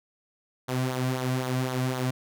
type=tone with flanger; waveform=sawtooth; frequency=128.3 Hz; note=C3; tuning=34 cents flat; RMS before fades=-28 dBFS; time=0.68-2.11 s; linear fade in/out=10 ms; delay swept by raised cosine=0.38 to 2.38 ms; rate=3.9 Hz; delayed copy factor=-0.6; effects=none